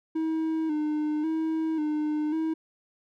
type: tone with vibrato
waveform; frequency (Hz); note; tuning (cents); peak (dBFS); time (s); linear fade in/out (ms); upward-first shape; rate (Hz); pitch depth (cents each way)
triangle; 311.1; D#4; 0; -23; 0.15-2.54; 10; square; 0.92; 47
effects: none